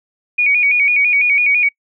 sine tone with vibrato, 2349 Hz, D7, in tune, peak -10 dBFS, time 0.38-1.69 s, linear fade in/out 10 ms, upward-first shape square, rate 6 Hz, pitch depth 71 cents each way, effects noise-tail reverb RT60 0.1 s tail -24 dB re dry

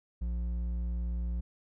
sine tone with hard clipping, 58.9 Hz, A#1, 19 cents sharp, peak -32 dBFS, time 0.21-1.41 s, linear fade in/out 10 ms, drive 6 dB, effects none

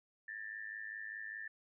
sine tone with amplitude modulation, 1772 Hz, A6, 12 cents sharp, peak -39 dBFS, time 0.28-1.48 s, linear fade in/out 5 ms, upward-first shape sine, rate 105 Hz, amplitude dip 80%, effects none

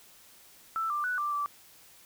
sine tone with pitch steps, 1325 / 1184 / 1482 / 1179 / 1163 Hz, E6 / D6 / F#6 / D6 / D6, +9 / +14 / +2 / +6 / -17 cents, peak -28 dBFS, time 0.76-1.46 s, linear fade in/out 0 ms, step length 140 ms, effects white hiss -56 dBFS RMS until 2.05 s

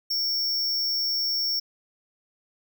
square tone, 5470 Hz, F8, 37 cents flat, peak -24 dBFS, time 0.1-1.6 s, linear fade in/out 10 ms, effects 11-bit

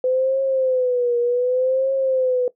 sine tone with vibrato, 507 Hz, B4, 45 cents sharp, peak -16 dBFS, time 0.04-2.48 s, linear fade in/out 2 ms, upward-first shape triangle, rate 0.66 Hz, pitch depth 110 cents each way, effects noise-tail reverb RT60 0.1 s tail -17 dB re dry

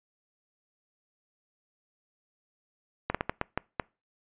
slowing click train, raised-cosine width 0.5 ms, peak -12 dBFS, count 7, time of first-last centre 3.1-3.798 s, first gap 46 ms, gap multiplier 1.37, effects noise-tail reverb RT60 0.3 s tail -25 dB re dry + resampled to 8000 Hz

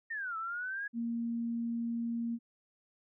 sine exponential two-way sweep, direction down then up, 1864.7 to 1300 to 1677 Hz, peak -35 dBFS, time 0.1-0.88 s, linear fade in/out 10 ms, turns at 0.37 s
sine tone, 233.1 Hz, A#3, in tune, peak -32 dBFS, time 0.93-2.39 s, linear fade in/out 50 ms
effects none

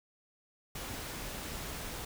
pink noise, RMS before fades -41 dBFS, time 0.75-2.05 s, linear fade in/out 5 ms, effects none

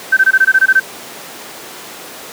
sine tone bursts, 1546 Hz, G6, 24 cents flat, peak -5 dBFS, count 10, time 0.12-0.8 s, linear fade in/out 10 ms, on 50 ms, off 20 ms, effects pink hiss -30 dBFS RMS until 2.32 s + high-pass 300 Hz 12 dB/octave

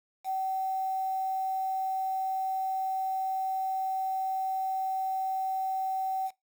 sine tone with quantisation, 763 Hz, G5, 47 cents flat, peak -28 dBFS, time 0.24-6.31 s, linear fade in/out 50 ms, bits 8, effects noise-tail reverb RT60 0.2 s tail -22 dB re dry

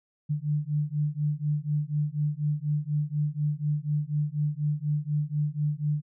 sine beating tone pair, 146.83 / 150.93 Hz, D3 / D3, 0 / +48 cents, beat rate 4.1 Hz, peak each -28 / -28 dBFS, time 0.29-6.02 s, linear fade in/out 20 ms, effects none

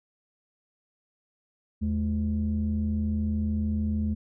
sine tone pair together, 79.9 / 213.3 Hz, D#2 / G#3, +47 / +46 cents, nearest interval octave + perfect fourth, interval 1699 cents, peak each -26 dBFS, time 1.81-4.15 s, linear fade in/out 20 ms, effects tanh soft clip ceiling -19 dBFS

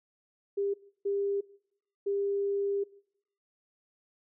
sine tone bursts at uneven times, 400 Hz, G4, 35 cents sharp, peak -27 dBFS, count 3, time 0.57-0.74 / 1.05-1.41 / 2.06-2.84 s, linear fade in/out 10 ms, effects noise-tail reverb RT60 0.7 s tail -21 dB re dry

